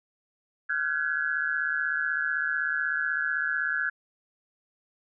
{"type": "tone cluster", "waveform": "sine", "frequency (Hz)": [1392, 1467, 1523, 1679], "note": ["F6", "F#6", "F#6", "G#6"], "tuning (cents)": [-6, -15, 50, 18], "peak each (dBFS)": [-33, -38, -29, -29], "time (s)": [0.69, 3.9], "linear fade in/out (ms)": 10, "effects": []}